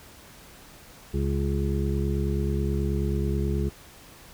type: harmonic tone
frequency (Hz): 69.3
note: C#2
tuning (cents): 0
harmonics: 1 / 2 / 3 / 5 / 6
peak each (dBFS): -26 / -29 / -31 / -33 / -34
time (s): 1.13-3.7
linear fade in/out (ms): 20
effects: pink hiss -49 dBFS RMS until 4.33 s